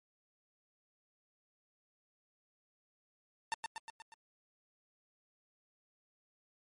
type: tone with echo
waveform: sawtooth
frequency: 899 Hz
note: A5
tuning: 37 cents sharp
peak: -29 dBFS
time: 3.52-3.54 s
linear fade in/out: 0 ms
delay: 120 ms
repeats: 5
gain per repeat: -4 dB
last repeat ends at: 4.14 s
effects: MP3 48 kbps